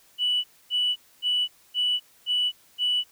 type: tone bursts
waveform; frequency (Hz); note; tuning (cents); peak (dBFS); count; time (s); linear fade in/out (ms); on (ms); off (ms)
sine; 2960; F#7; 0; -20; 6; 0.18-3.04; 50; 260; 260
effects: tanh soft clip ceiling -16 dBFS + white hiss -58 dBFS RMS until 3.11 s